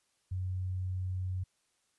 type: tone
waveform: sine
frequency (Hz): 92.5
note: F#2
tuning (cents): 0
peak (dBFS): -32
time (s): 0.31-1.44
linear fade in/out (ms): 10
effects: white hiss -75 dBFS RMS until 1.98 s + resampled to 24000 Hz